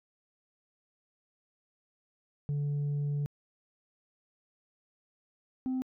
sine tone pair in turn, 144.7 / 258.4 Hz, D3 / C4, -25 / -21 cents, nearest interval minor seventh, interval 1004 cents, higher second, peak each -26 / -27 dBFS, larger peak first, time 2.49-3.26 / 5.66-5.82 s, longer first, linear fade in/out 0 ms, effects tanh soft clip ceiling -28 dBFS

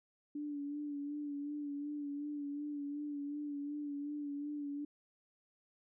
sine tone with vibrato, 290.1 Hz, D4, 21 cents flat, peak -38 dBFS, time 0.35-4.85 s, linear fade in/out 5 ms, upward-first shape sine, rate 2.7 Hz, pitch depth 35 cents each way, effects none

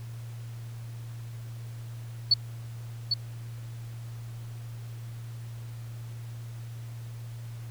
sine tone with echo, 4435 Hz, C#8, in tune, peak -16 dBFS, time 2.31-2.34 s, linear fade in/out 5 ms, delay 800 ms, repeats 1, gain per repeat -6 dB, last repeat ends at 3.14 s, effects added 116 Hz sine -37 dBFS peak until 7.7 s + pink hiss -54 dBFS RMS until 7.7 s

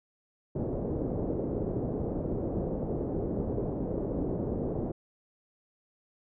white low-pass noise, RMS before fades -32 dBFS, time 0.55-4.92 s, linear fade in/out 10 ms, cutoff 490 Hz, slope 24 dB/octave, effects none

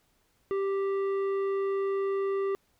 triangle tone with tanh clipping, 392 Hz, G4, in tune, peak -28 dBFS, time 0.51-2.55 s, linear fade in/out 0 ms, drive 14 dB, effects pink hiss -70 dBFS RMS until 2.79 s

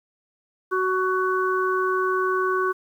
harmonic tone, 373.3 Hz, F#4, 15 cents sharp, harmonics 1 / 3 / 4, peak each -23 / -24 / -27 dBFS, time 0.71-2.73 s, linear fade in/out 20 ms, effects 9-bit

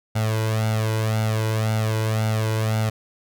sawtooth tone with flanger, 109.8 Hz, A2, 3 cents flat, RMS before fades -22 dBFS, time 0.15-2.9 s, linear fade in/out 10 ms, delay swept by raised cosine 1.4 to 2.03 ms, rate 1.9 Hz, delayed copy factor +0.75, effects none

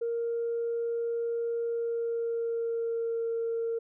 sine tone with pitch glide, 466.2 to 459.5 Hz, A#4 to A#4, 0 to -25 cents, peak -27 dBFS, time 0.01-3.79 s, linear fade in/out 10 ms, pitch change -25 cents, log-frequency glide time 1.65-3.26 s, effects tanh soft clip ceiling -24 dBFS

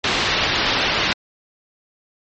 white low-pass noise, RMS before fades -20 dBFS, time 0.04-1.13 s, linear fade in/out 2 ms, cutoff 4200 Hz, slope 24 dB/octave, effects MP3 32 kbps

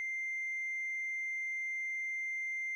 triangle tone with tanh clipping, 2093 Hz, C7, in tune, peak -35 dBFS, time 0-2.75 s, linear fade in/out 0 ms, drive 5 dB, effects none

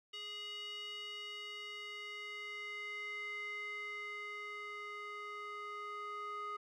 square tone with band-pass filter sweep, 415.3 Hz, G#4, in tune, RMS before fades -45 dBFS, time 0.13-6.57 s, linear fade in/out 10 ms, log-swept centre 3100 to 1400 Hz, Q 4.7, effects none

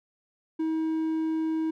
triangle tone, 319.1 Hz, D#4, 44 cents sharp, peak -23 dBFS, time 0.59-1.71 s, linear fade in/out 10 ms, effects none

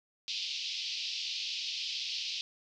white band-pass noise, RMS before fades -37 dBFS, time 0.28-2.41 s, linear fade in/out 0 ms, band 2600 to 5200 Hz, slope 48 dB/octave, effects none

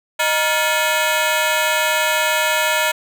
15% pulse ring-modulated tone, 784 Hz, G5, in tune, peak -6 dBFS, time 0.19-2.92 s, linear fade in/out 10 ms, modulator 165 Hz, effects none

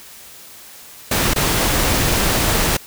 pink noise with dropouts, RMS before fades -17 dBFS, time 1.11-2.77 s, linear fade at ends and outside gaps 5 ms, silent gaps 1.337-1.359 s, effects white hiss -40 dBFS RMS until 2.86 s

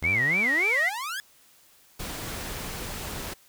sawtooth exponential sweep, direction up, 75.2 to 1725 Hz, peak -27 dBFS, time 0.02-1.2 s, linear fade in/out 0 ms
sine tone with vibrato, 2093 Hz, C7, in tune, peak -21 dBFS, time 0.03-0.9 s, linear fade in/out 20 ms, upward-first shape sine, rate 3.5 Hz, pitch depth 200 cents each way
pink noise, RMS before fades -35 dBFS, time 1.99-3.34 s, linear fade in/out 10 ms
effects white hiss -58 dBFS RMS until 3.48 s

